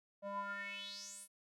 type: tone with band-pass filter sweep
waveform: square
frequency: 200 Hz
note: G3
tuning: 35 cents sharp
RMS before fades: -45 dBFS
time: 0.22-1.28 s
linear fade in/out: 50 ms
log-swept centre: 650 to 11000 Hz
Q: 6.2
effects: none